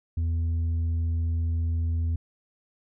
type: tone with tanh clipping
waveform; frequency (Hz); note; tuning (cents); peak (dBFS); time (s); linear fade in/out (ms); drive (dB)
triangle; 82.7; E2; +6; -24; 0.17-2.16; 5; 8
effects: none